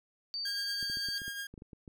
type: tone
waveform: sine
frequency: 4600 Hz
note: D8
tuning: 37 cents flat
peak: -34 dBFS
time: 0.34-1.18 s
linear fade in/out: 0 ms
type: tone with tremolo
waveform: sawtooth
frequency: 1621 Hz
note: G#6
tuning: 42 cents flat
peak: -32 dBFS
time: 0.45-1.47 s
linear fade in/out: 5 ms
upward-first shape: triangle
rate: 8.7 Hz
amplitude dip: 45%
type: clicks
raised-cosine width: 3 ms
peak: -35 dBFS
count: 11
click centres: 0.828 / 0.899 / 0.971 / 1.087 / 1.218 / 1.28 / 1.54 / 1.578 / 1.621 / 1.732 / 1.878 s
effects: none